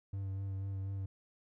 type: tone with vibrato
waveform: triangle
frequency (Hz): 97.2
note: G2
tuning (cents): -14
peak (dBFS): -34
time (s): 0.13-1.06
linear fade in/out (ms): 5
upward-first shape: sine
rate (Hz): 4.1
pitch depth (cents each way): 20
effects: none